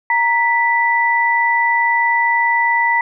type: tone pair together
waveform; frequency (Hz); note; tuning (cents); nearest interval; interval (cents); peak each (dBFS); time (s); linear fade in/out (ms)
sine; 932.3 / 1975.5; A#5 / B6; 0 / 0; octave + minor second; 1300; -15; 0.1-3.01; 2
effects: none